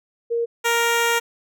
sine / 10% pulse tone pair in turn, 467.3 / 467.3 Hz, A#4 / A#4, +4 / +4 cents, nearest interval unison, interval 0 cents, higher neither, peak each -19 / -9 dBFS, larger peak second, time 0.3-0.46 / 0.64-1.2 s, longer second, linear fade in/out 20 ms, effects none

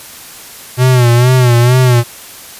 square tone with vibrato, 123.6 Hz, B2, 2 cents sharp, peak -6 dBFS, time 0.77-2.04 s, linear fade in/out 50 ms, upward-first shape sine, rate 2.2 Hz, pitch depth 75 cents each way, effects white hiss -32 dBFS RMS until 2.59 s + resampled to 32000 Hz

